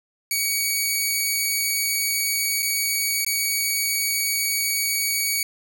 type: tone with dropouts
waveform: 10% pulse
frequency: 2254 Hz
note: C#7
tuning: 28 cents sharp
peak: -12 dBFS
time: 0.31-5.43 s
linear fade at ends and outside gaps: 2 ms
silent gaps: 2.623-2.627 / 3.248-3.264 s
effects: none